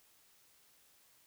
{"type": "silence", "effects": ["white hiss -67 dBFS RMS until 1.26 s"]}